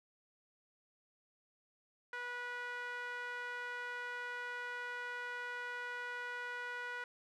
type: tone with band-pass filter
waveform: sawtooth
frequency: 488.2 Hz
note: B4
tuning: 20 cents flat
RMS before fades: -43 dBFS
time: 2.13-7.04 s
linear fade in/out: 2 ms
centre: 1600 Hz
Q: 3
effects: none